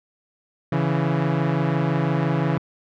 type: tone pair together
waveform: sawtooth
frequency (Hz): 140.07 / 165.9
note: C#3 / E3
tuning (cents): +18 / +11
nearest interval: minor third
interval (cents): 293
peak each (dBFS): -18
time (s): 0.72-2.58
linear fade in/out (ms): 5
effects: low-pass 2000 Hz 12 dB/octave